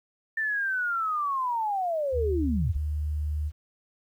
sine linear sweep, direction down, 1794 to 51 Hz, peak -25 dBFS, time 0.37-2.77 s, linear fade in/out 5 ms
sine tone, 75.3 Hz, D2, 44 cents sharp, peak -26 dBFS, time 2.12-3.52 s, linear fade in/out 50 ms
effects 10-bit

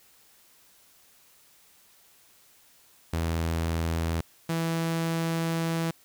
sawtooth tone pair in turn, 82.41 / 164.82 Hz, E2 / E3, 0 / 0 cents, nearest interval octave, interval 1200 cents, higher second, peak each -22 dBFS, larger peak neither, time 3.13-4.21 / 4.49-5.91 s, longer second, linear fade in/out 5 ms, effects white hiss -59 dBFS RMS until 6.04 s

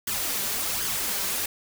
white noise with flanger, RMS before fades -28 dBFS, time 0.07-1.46 s, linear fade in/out 5 ms, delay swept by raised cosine 0.61 to 5.21 ms, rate 1.3 Hz, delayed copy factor +0.55, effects none

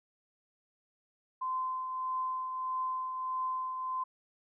sine tone with tremolo, 1032 Hz, C6, 24 cents flat, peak -30 dBFS, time 1.41-4.04 s, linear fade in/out 10 ms, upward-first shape triangle, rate 1.6 Hz, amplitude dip 45%, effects none

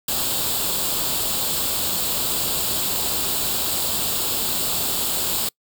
white noise with comb filter, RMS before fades -23 dBFS, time 0.08-5.49 s, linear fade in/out 5 ms, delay 0.25 ms, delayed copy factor +0.65, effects noise-tail reverb RT60 0.1 s tail -26 dB re dry

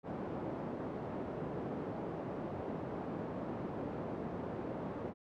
pink band-pass noise, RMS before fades -41 dBFS, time 0.03-5.14 s, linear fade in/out 50 ms, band 170 to 680 Hz, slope 12 dB/octave, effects none

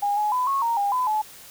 sine tone with pitch steps, 814 / 841 / 1003 / 1096 / 929 / 808 / 1007 / 857 Hz, G#5 / G#5 / B5 / C#6 / A#5 / G#5 / B5 / A5, -35 / +22 / +26 / -20 / -6 / -48 / +33 / -46 cents, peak -20 dBFS, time 0.02-1.22 s, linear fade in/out 10 ms, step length 150 ms, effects white hiss -45 dBFS RMS until 1.5 s

